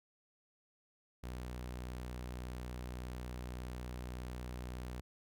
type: tone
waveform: sawtooth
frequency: 61.74 Hz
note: B1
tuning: in tune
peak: -38 dBFS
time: 1.23-5.01 s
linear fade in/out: 10 ms
effects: none